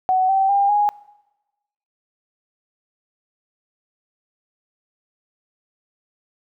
sine tone with pitch steps, 748 / 773.5 / 799.8 / 827.1 Hz, F#5 / G5 / G5 / G#5, +19 / -23 / +35 / -7 cents, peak -14 dBFS, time 0.09-0.89 s, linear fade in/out 0 ms, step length 200 ms, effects noise-tail reverb RT60 1.0 s tail -21 dB re dry

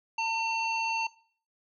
harmonic tone, 904 Hz, A5, 47 cents sharp, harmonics 1 / 3 / 5 / 7, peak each -29 / -31 / -42 / -46 dBFS, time 0.18-1.07 s, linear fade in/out 5 ms, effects noise-tail reverb RT60 0.5 s tail -20 dB re dry

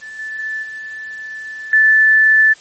sine tone with level steps, 1752 Hz, A6, 8 cents flat, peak -29 / -23 / -20 / -26 / -7 dBFS, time 0.01-2.54 s, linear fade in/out 20 ms, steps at 0.19 / 0.39 / 0.63 / 1.73 s, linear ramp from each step 2 ms, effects white hiss -44 dBFS RMS until 2.6 s + MP3 32 kbps

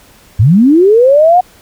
sine linear sweep, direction up, 89.8 to 740 Hz, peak -3 dBFS, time 0.39-1.41 s, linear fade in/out 10 ms, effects pink hiss -43 dBFS RMS until 1.61 s

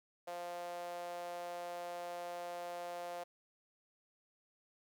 sawtooth tone with high-pass filter, 174.61 Hz, F3, in tune, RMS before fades -44 dBFS, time 0.27-3.24 s, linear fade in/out 10 ms, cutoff 610 Hz, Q 9.6, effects none

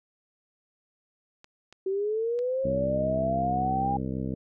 clicks, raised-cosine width 0.2 ms, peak -31 dBFS, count 3, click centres 1.444 / 1.726 / 2.39 s
sine linear sweep, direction up, 376.5 to 810 Hz, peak -25 dBFS, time 1.86-3.97 s, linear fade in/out 5 ms
harmonic tone, 65.41 Hz, C2, in tune, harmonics 1 / 2 / 3 / 4 / 5 / 6 / 7 / 8 / 9, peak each -38 / -34 / -33 / -35 / -40 / -47 / -41 / -47 / -48 dBFS, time 2.64-4.35 s, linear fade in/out 10 ms
effects none

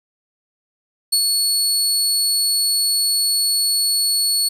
25% pulse tone with ADSR envelope, 4400 Hz, C#8, 14 cents flat, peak -8 dBFS, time 1.12-4.49 s, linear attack 11 ms, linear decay 73 ms, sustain -3 dB, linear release 11 ms, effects 8-bit

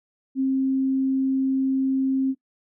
sine tone, 266.1 Hz, C4, 29 cents sharp, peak -19 dBFS, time 0.35-2.35 s, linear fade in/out 50 ms, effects noise-tail reverb RT60 0.1 s tail -19 dB re dry

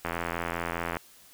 click train, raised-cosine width 0.5 ms, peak -15 dBFS, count 79, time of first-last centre 0.05-0.969 s, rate 84.9 Hz, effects white hiss -55 dBFS RMS until 1.33 s

